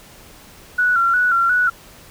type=tone with vibrato; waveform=sine; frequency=1421 Hz; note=F6; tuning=30 cents sharp; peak=-13 dBFS; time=0.78-1.7 s; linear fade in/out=10 ms; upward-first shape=square; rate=2.8 Hz; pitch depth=63 cents each way; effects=pink hiss -44 dBFS RMS until 2.1 s